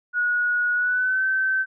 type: tone with pitch glide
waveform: sine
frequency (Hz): 1455 to 1541.5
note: F#6 to G6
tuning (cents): -29 to -29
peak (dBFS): -19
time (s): 0.13-1.66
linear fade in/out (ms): 50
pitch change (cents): +100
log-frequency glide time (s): 0.74-1.25
effects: none